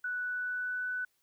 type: tone with pitch glide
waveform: sine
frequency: 1481 to 1494.8 Hz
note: F#6 to F#6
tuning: +1 to +17 cents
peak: -32 dBFS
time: 0.04-1.05 s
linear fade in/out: 5 ms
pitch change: +16 cents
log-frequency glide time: 0.2-0.88 s
effects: white hiss -75 dBFS RMS until 1.22 s